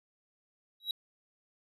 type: tone with exponential growth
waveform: triangle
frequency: 3871 Hz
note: B7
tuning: 35 cents flat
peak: -25 dBFS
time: 0.8-0.91 s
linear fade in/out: 2 ms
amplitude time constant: 23 ms
effects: resampled to 32000 Hz

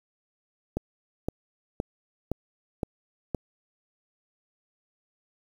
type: click train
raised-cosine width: 2 ms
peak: -14 dBFS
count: 6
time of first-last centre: 0.77-3.347 s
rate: 1.94 Hz
effects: 8-bit

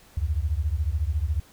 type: beating tone pair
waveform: sine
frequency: 70 / 84 Hz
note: C#2 / E2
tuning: +18 / +33 cents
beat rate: 14 Hz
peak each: -25 / -26 dBFS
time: 0.17-1.4 s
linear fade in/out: 5 ms
effects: pink hiss -54 dBFS RMS until 1.52 s

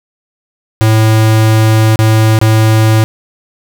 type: tone with dropouts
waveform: square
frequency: 110 Hz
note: A2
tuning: in tune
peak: -6 dBFS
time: 0.81-3.04 s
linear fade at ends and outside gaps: 0 ms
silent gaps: 1.958-1.99 / 2.389-2.414 s
effects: none

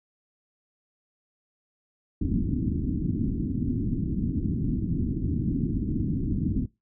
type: low-pass noise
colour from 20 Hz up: white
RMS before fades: -27 dBFS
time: 2.21-6.66 s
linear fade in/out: 5 ms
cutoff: 300 Hz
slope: 48 dB/octave
effects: noise-tail reverb RT60 0.2 s tail -20 dB re dry

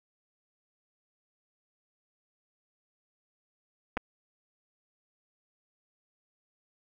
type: clicks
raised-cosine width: 0.5 ms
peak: -16 / -17 dBFS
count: 2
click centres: 3.97 / 3.974 s
effects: none

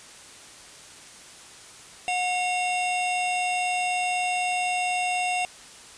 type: tone pair together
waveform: square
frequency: 726 / 2750 Hz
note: F#5 / F7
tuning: -33 / -27 cents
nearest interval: octave + major seventh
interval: 2306 cents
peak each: -26 / -29 dBFS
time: 2.08-5.45 s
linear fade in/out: 0 ms
effects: white hiss -46 dBFS RMS until 5.97 s + resampled to 22050 Hz

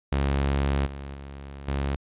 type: tone with level steps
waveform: sawtooth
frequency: 69.3 Hz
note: C#2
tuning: in tune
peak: -18 / -31 / -34 / -21 dBFS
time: 0.12-1.96 s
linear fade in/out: 5 ms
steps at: 0.86 / 1.14 / 1.68 s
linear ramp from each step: 5 ms
effects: resampled to 8000 Hz

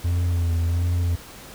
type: tone with vibrato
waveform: triangle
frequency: 85.8 Hz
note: F2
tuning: 30 cents flat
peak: -17 dBFS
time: 0.04-1.16 s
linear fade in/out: 10 ms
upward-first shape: sine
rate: 1.4 Hz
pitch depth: 38 cents each way
effects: pink hiss -42 dBFS RMS until 1.54 s

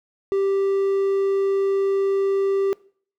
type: tone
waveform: triangle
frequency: 392 Hz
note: G4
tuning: in tune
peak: -16 dBFS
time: 0.32-2.73 s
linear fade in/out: 0 ms
effects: noise-tail reverb RT60 0.5 s tail -22 dB re dry

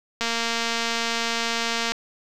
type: click train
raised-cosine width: 0.2 ms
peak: -8 dBFS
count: 396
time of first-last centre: 0.21-1.92 s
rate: 231 Hz
effects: 8-bit

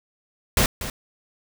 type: noise with echo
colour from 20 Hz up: pink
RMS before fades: -18 dBFS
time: 0.57-0.66 s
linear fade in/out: 2 ms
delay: 240 ms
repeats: 1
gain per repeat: -12 dB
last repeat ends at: 0.9 s
effects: none

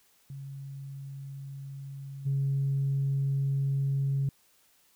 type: tone with level steps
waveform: sine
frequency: 137.6 Hz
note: C#3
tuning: 12 cents flat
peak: -38 / -24 dBFS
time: 0.3-4.29 s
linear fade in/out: 2 ms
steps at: 2.25 s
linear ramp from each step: 20 ms
effects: tanh soft clip ceiling -21 dBFS + white hiss -65 dBFS RMS until 4.95 s

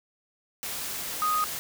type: tone in noise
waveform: sine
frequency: 1244.5 Hz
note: D#6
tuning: in tune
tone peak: -23 dBFS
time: 1.22-1.44 s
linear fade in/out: 0 ms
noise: white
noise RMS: -34 dBFS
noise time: 0.63-1.59 s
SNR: +8 dB
effects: none

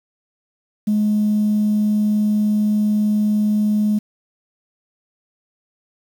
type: tone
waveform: sine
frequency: 210.6 Hz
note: G#3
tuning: 24 cents sharp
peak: -13 dBFS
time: 0.87-3.99 s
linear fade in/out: 10 ms
effects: tanh soft clip ceiling -11 dBFS + 7-bit

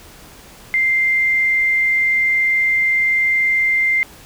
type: tone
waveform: sine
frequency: 2093 Hz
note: C7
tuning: in tune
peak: -13 dBFS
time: 0.74-4.03 s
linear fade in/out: 0 ms
effects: pink hiss -42 dBFS RMS until 4.25 s

